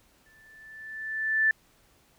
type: tone with exponential growth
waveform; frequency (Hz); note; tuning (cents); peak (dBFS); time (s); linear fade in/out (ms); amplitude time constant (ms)
sine; 1760; A6; 0; -18; 0.26-1.51; 2; 270
effects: pink hiss -63 dBFS RMS until 2.18 s